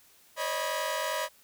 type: tone cluster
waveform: sawtooth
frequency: 531 / 573 / 623 / 978 / 1647 Hz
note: C5 / D5 / D#5 / B5 / G#6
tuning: +25 / -43 / +2 / -17 / -15 cents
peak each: -35 / -34 / -30 / -30 / -37 dBFS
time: 0.36-1.29 s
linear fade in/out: 50 ms
effects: white hiss -60 dBFS RMS until 1.43 s